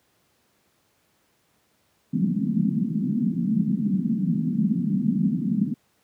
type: band-pass noise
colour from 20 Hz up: white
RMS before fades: -23 dBFS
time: 2.13-5.74 s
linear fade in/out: 10 ms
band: 160 to 240 Hz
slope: 48 dB/octave
effects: pink hiss -66 dBFS RMS until 6.03 s + high-pass 100 Hz 12 dB/octave